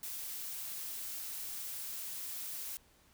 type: noise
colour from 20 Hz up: blue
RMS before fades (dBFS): -42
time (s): 0.03-2.77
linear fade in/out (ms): 0
effects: pink hiss -66 dBFS RMS until 3.13 s